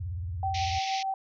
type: tone with vibrato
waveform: sine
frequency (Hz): 87.2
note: F2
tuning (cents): -2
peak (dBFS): -31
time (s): 0-0.79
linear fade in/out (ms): 10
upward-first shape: triangle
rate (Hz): 18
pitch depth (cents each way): 280
type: tone with tremolo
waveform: sine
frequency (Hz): 772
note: G5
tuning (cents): -27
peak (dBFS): -26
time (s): 0.43-1.14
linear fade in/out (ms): 2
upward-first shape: triangle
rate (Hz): 6.4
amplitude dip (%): 45
type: band-pass noise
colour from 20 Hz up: pink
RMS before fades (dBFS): -36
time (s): 0.54-1.03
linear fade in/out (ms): 5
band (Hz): 2000 to 6100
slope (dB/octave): 96
effects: none